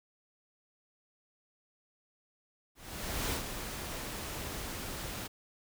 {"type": "noise with ADSR envelope", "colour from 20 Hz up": "pink", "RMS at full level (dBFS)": -33, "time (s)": [2.75, 5.28], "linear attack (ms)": 570, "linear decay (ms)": 98, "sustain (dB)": -7, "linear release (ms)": 17, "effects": []}